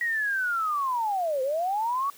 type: linear two-way sweep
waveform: sine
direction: down then up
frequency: 1920 to 507 to 1146 Hz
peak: -24 dBFS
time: 0.01-2.1 s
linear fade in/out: 2 ms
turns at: 1.42 s
effects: white hiss -51 dBFS RMS until 2.17 s + high-pass 150 Hz 12 dB/octave